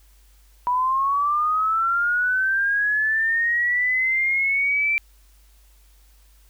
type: linear sweep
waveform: sine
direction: up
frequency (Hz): 975 to 2349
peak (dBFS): -18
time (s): 0.67-4.98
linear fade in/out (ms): 0
effects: added 50 Hz sine -51 dBFS peak until 6.49 s + white hiss -60 dBFS RMS until 6.49 s